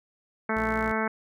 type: harmonic tone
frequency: 219.9 Hz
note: A3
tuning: 1 cent flat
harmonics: 1 / 2 / 3 / 4 / 5 / 6 / 7 / 8 / 9 / 10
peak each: -30 / -32 / -34 / -33 / -36 / -34 / -33 / -38 / -39 / -37 dBFS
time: 0.49-1.08 s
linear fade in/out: 5 ms
type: tone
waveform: sawtooth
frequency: 58.27 Hz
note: A#1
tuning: in tune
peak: -32 dBFS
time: 0.56-0.92 s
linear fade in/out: 5 ms
effects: none